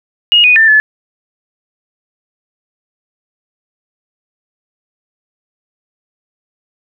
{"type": "tone with pitch steps", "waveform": "sine", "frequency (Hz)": [2869, 2477, 1786, 1727], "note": ["F7", "D#7", "A6", "A6"], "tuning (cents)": [46, -8, 25, -33], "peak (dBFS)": -4, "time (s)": [0.32, 0.8], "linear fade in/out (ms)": 0, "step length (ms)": 120, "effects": []}